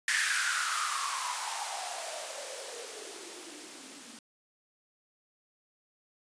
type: noise with band-pass filter sweep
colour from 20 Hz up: violet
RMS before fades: -35 dBFS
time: 0.08-4.19 s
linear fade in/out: 2 ms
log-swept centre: 1800 to 230 Hz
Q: 7.5
effects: resampled to 22050 Hz